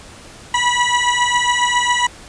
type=beating tone pair; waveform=20% pulse; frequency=972 / 979.3 Hz; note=B5 / B5; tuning=-28 / -15 cents; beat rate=7.3 Hz; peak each=-12 dBFS; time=0.54-2.07 s; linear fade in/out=5 ms; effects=pink hiss -39 dBFS RMS until 2.28 s + resampled to 22050 Hz